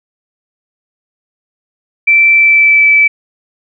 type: tone with pitch glide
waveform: sine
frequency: 2335 to 2310 Hz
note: D7 to D7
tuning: -11 to -29 cents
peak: -4 dBFS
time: 2.07-3.08 s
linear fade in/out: 10 ms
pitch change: -18 cents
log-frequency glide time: 2.31-2.86 s
effects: none